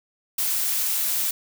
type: noise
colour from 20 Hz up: blue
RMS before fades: -24 dBFS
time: 0.38-1.31 s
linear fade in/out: 5 ms
effects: none